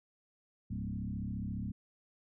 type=tone with frequency modulation; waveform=sine; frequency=149.6 Hz; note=D3; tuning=32 cents sharp; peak=-35 dBFS; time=0.7-1.72 s; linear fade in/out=10 ms; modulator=34.5 Hz; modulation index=2.6; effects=none